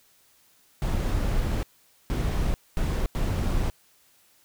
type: noise bursts at uneven times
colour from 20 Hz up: brown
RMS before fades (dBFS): -25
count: 4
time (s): 0.82-1.63 / 2.1-2.54 / 2.77-3.06 / 3.15-3.7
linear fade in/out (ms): 0
effects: white hiss -61 dBFS RMS until 4.44 s